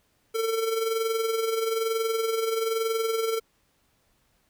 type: tone with amplitude modulation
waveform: square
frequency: 450 Hz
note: A4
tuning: 39 cents sharp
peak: -23 dBFS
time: 0.34-3.4 s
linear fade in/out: 20 ms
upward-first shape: sine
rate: 21.1 Hz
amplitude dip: 50%
effects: pink hiss -68 dBFS RMS until 4.49 s